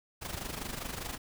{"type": "noise with amplitude modulation", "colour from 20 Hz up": "pink", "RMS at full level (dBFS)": -36, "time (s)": [0.21, 1.18], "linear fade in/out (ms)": 20, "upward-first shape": "sine", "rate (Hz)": 25, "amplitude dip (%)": 70, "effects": []}